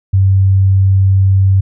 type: tone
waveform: sine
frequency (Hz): 96.3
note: G2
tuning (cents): -30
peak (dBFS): -6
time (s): 0.13-1.61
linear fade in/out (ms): 10
effects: none

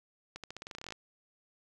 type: accelerating click train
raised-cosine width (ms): 0.2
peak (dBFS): -25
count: 15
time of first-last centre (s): 0.36-0.923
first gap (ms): 77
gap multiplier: 0.89
effects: none

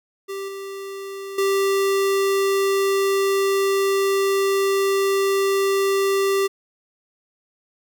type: tone with level steps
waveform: square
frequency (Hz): 392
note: G4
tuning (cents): 0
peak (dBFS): -28 / -31 / -18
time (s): 0.28-6.48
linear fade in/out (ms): 20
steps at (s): 0.48 / 1.38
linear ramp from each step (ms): 5
effects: none

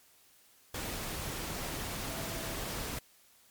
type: tone in noise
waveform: sine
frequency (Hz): 659.3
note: E5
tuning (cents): 0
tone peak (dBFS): -46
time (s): 2.1-2.55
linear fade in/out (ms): 5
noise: pink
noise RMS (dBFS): -38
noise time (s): 0.74-2.99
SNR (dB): -11
effects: white hiss -63 dBFS RMS until 3.5 s + MP3 96 kbps

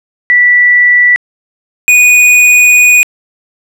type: tone pair in turn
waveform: sine / square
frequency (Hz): 1961 / 2471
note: B6 / D#7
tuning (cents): -13 / -13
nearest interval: major third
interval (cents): 400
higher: second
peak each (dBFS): -3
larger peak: neither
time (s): 0.3-1.16 / 1.88-3.03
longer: second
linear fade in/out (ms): 0
effects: low-pass 12000 Hz 12 dB/octave

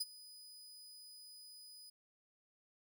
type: tone with ADSR envelope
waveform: sawtooth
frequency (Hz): 4978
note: D#8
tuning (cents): 0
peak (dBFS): -31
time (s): 0-1.9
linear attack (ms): 10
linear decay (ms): 32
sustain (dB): -20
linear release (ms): 7
effects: none

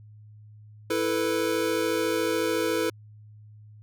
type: chord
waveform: square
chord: E suspended fourth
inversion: none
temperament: equal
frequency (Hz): 329.6 / 440 / 493.9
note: E4 / A4 / B4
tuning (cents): 0 / 0 / 0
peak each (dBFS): -29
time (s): 0.9-2.9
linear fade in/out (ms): 5
effects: added 106 Hz sine -46 dBFS peak until 3.82 s

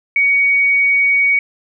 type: tone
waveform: sine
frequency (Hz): 2245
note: C#7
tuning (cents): +21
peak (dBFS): -10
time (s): 0.16-1.39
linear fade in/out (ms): 2
effects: none

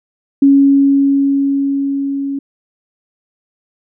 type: tone with level ramp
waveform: sine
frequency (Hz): 277.2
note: C#4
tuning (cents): 0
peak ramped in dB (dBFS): -4 to -17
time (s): 0.42-2.39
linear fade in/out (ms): 5
effects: none

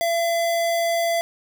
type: tone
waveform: square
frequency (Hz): 676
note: E5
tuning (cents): +43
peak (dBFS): -20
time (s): 0.01-1.21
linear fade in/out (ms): 0
effects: none

